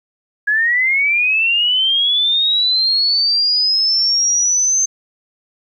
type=linear sweep; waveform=sine; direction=up; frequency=1661.2 to 6300 Hz; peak=-12 dBFS; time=0.47-4.86 s; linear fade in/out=10 ms; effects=9-bit